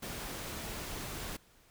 pink noise, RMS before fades -41 dBFS, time 0.02-1.37 s, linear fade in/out 10 ms, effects pink hiss -64 dBFS RMS until 1.7 s

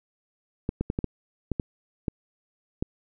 clicks, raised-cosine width 3 ms, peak -13 dBFS, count 9, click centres 0.691 / 0.81 / 0.901 / 0.989 / 1.043 / 1.517 / 1.598 / 2.082 / 2.825 s, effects none

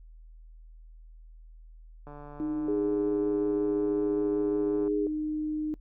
click train, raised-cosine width 1 ms, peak -32 dBFS, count 411, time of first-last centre 2.07-4.878 s, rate 146 Hz
sine tone, 306.3 Hz, D#4, 27 cents flat, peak -28 dBFS, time 2.4-5.74 s, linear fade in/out 0 ms
sine tone with vibrato, 411.6 Hz, G#4, 16 cents flat, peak -27 dBFS, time 2.68-5.07 s, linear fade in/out 2 ms, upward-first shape sine, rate 5.4 Hz, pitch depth 11 cents each way
effects noise-tail reverb RT60 0.1 s tail -24 dB re dry + added 40 Hz sine -47 dBFS peak until 5.8 s

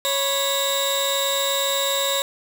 sawtooth tone cluster, 553 / 991 / 3690 / 3899 Hz, C#5 / B5 / A#7 / B7, -4 / +6 / -18 / -23 cents, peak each -20 / -28 / -22 / -23 dBFS, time 0.05-2.22 s, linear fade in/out 0 ms, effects none

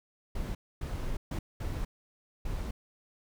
brown noise bursts at uneven times, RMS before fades -34 dBFS, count 5, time 0.35-0.55 / 0.81-1.17 / 1.31-1.39 / 1.6-1.85 / 2.45-2.71 s, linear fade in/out 5 ms, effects none

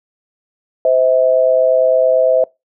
sine tone pair together, 516.2 / 645 Hz, C5 / E5, -23 / -38 cents, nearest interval major third, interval 385 cents, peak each -12 dBFS, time 0.85-2.44 s, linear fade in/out 2 ms, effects noise-tail reverb RT60 0.2 s tail -22 dB re dry

